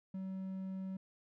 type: tone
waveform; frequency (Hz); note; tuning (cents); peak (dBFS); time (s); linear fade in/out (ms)
triangle; 189.9; F#3; +45; -37; 0.14-0.97; 5
effects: none